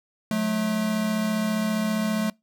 square tone pair together, 181.56 / 216.5 Hz, F#3 / A3, -32 / -28 cents, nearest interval minor third, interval 304 cents, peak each -30 / -24 dBFS, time 0.31-2.3 s, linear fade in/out 2 ms, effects noise-tail reverb RT60 0.2 s tail -25 dB re dry

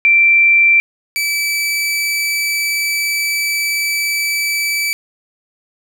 sine / sawtooth tone pair in turn, 2349 / 2309 Hz, D7 / D7, 0 / -30 cents, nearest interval unison, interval 30 cents, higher first, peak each -7 / -12 dBFS, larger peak first, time 0.05-0.8 / 1.16-4.93 s, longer second, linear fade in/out 0 ms, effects none

